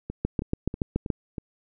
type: two click trains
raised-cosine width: 3 ms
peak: -19 / -11 dBFS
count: 5 / 7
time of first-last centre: 0.1-1.382 / 0.25-1.102 s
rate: 3.12 / 7.04 Hz
effects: none